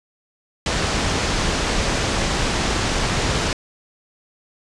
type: low-pass noise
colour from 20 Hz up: pink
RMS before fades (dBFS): -21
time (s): 0.66-3.53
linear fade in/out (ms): 2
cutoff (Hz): 7300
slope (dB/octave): 24
effects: resampled to 24000 Hz